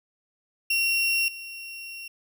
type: tone with level steps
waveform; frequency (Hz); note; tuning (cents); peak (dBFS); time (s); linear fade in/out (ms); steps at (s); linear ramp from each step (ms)
35% pulse; 2738; F7; -35; -20 / -35; 0.7-2.08; 5; 1.28; 2
effects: none